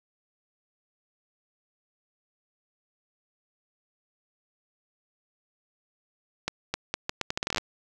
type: accelerating click train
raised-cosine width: 0.2 ms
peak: -10 dBFS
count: 15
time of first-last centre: 6.48-7.581 s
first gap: 260 ms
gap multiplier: 0.77
effects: none